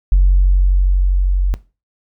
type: tone with level ramp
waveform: sine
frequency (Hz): 46.25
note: F#1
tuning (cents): 0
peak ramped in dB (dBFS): -5 to -11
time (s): 0.12-1.54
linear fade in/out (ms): 0
effects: noise-tail reverb RT60 0.3 s tail -19 dB re dry + tanh soft clip ceiling -3 dBFS